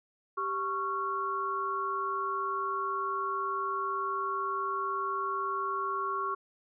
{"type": "tone cluster", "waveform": "sine", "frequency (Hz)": [391.9, 1106, 1370], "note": ["G4", "C#6", "F6"], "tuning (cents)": [0, -4, -34], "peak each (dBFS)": [-38, -31, -37], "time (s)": [0.37, 6.35], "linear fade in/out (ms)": 10, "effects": []}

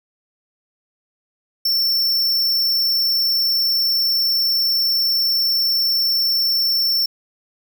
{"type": "tone", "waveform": "square", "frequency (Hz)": 5410, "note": "E8", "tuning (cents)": 44, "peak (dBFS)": -16, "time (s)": [1.65, 7.06], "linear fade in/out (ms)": 5, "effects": []}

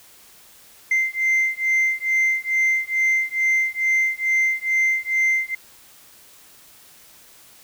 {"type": "beating tone pair", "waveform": "sine", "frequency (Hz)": [2082, 2084.3], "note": ["C7", "C7"], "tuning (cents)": [-9, -7], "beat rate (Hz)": 2.3, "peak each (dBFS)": [-19, -19], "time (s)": [0.91, 5.55], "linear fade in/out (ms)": 5, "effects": ["tanh soft clip ceiling -14 dBFS", "white hiss -49 dBFS RMS until 7.63 s"]}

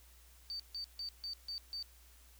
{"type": "tone bursts", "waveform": "sine", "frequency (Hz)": 4593, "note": "D8", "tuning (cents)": -39, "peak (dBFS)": -39, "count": 6, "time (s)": [0.5, 1.826], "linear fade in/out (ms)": 0, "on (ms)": 96, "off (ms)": 150, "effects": ["added 60 Hz sine -60 dBFS peak until 2.39 s", "white hiss -64 dBFS RMS until 2.39 s"]}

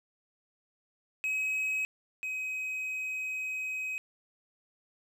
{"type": "tone pair in turn", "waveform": "triangle", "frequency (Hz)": [2546, 2530], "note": ["D#7", "D#7"], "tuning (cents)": [39, 28], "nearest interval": "unison", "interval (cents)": 11, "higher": "first", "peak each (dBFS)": [-27, -31], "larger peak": "first", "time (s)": [[1.24, 1.85], [2.23, 3.98]], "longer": "second", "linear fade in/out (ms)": 0, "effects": []}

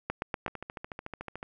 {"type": "two click trains", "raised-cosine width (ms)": 0.5, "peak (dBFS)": [-23, -15], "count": [14, 4], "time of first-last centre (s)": [[0.48, 1.429], [0.1, 0.463]], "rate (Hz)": [13.7, 8.27], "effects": []}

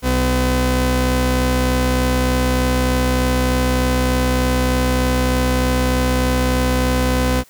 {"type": "tone pair together", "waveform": "sawtooth", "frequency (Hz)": [63.3, 253.2], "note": ["B1", "B3"], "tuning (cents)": [43, 43], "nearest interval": "2 octaves", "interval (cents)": 2400, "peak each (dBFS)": -13, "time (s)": [0.02, 7.44], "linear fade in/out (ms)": 50, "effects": ["white hiss -50 dBFS RMS until 7.49 s"]}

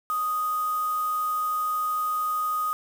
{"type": "tone with quantisation", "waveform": "sine", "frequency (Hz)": 1244.5, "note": "D#6", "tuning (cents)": 0, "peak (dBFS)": -24, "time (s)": [0.1, 2.73], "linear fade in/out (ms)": 0, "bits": 6, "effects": []}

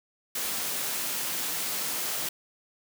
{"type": "high-pass noise", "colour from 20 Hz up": "white", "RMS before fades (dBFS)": -31, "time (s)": [0.35, 2.29], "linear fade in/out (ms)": 5, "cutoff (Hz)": 130, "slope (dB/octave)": 24, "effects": []}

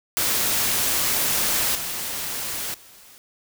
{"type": "noise with level steps", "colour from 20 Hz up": "white", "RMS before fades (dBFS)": [-22, -29, -48], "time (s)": [0.17, 3.18], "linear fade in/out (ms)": 0, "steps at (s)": [1.75, 2.74], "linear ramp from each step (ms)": 2, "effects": []}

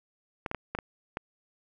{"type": "clicks", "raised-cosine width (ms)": 0.5, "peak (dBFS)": -17, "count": 6, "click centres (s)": [0.462, 0.514, 0.547, 0.75, 0.788, 1.171], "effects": []}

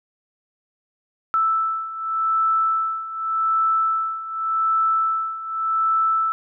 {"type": "beating tone pair", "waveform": "sine", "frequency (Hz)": [1318.5, 1319.36], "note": ["E6", "E6"], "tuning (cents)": [0, 1], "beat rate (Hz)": 0.86, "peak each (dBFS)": [-24, -20], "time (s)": [1.34, 6.32], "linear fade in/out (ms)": 0, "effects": []}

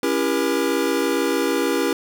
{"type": "chord", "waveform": "square", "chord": "C# diminished seventh", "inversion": "none", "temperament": "just", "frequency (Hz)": [277.2, 332.6, 399.1, 479], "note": ["C#4", "E4", "G4", "Bb4"], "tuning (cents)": [0, 16, 31, 47], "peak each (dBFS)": -25, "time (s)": [0.03, 1.93], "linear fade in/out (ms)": 2, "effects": []}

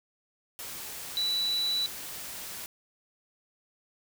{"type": "tone in noise", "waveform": "sine", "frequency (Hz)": 3951, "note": "B7", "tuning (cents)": 0, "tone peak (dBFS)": -26, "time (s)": [1.17, 1.86], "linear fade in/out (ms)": 0, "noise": "white", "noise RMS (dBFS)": -40, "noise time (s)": [0.59, 2.66], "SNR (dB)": 11, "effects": []}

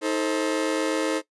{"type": "chord", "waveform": "40% pulse", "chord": "A diminished", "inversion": "second", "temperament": "just", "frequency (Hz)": [316.8, 440, 528], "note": ["Eb4", "A4", "C5"], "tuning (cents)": [31, 0, 16], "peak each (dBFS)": [-25, -27, -27], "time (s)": [0.01, 1.22], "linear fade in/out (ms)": 50, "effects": ["noise-tail reverb RT60 0.1 s tail -17 dB re dry", "resampled to 24000 Hz"]}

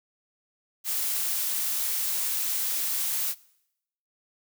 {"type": "noise", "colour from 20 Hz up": "blue", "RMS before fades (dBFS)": -28, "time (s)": [0.84, 3.35], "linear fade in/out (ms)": 50, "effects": ["noise-tail reverb RT60 0.8 s tail -22 dB re dry"]}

